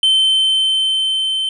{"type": "tone with level ramp", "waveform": "triangle", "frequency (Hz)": 3088, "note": "G7", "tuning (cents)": -27, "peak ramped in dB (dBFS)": [-8, -15], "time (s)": [0.03, 1.49], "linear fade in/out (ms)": 2, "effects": ["resampled to 24000 Hz"]}